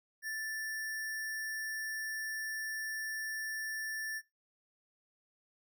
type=tone with sample-and-hold; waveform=sine; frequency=1760 Hz; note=A6; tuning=in tune; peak=-36 dBFS; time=0.22-4.22 s; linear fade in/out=50 ms; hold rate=7350 Hz; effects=noise-tail reverb RT60 0.2 s tail -19 dB re dry